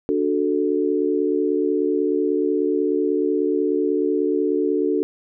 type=chord; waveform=sine; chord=D major; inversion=none; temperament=equal; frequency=293.7 / 370 / 440 Hz; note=D4 / F#4 / A4; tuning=0 / 0 / 0 cents; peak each=-22 dBFS; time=0.09-5.03 s; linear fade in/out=0 ms; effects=none